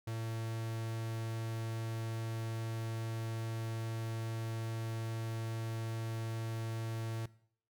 45% pulse tone, 112.8 Hz, A2, 44 cents sharp, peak -37 dBFS, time 0.07-7.26 s, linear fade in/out 5 ms, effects noise-tail reverb RT60 0.6 s tail -19 dB re dry

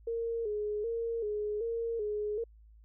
sine tone with vibrato, 440 Hz, A4, in tune, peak -31 dBFS, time 0.07-2.44 s, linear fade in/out 5 ms, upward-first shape square, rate 1.3 Hz, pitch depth 83 cents each way, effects added 54 Hz sine -54 dBFS peak until 2.84 s

